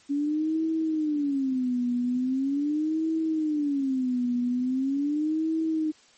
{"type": "tone with vibrato", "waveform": "sine", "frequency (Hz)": 280.1, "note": "C#4", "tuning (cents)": 18, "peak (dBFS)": -23, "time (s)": [0.09, 5.92], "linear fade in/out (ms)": 20, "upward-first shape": "sine", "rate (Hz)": 0.41, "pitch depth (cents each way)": 240, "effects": ["white hiss -57 dBFS RMS until 6.17 s", "MP3 32 kbps"]}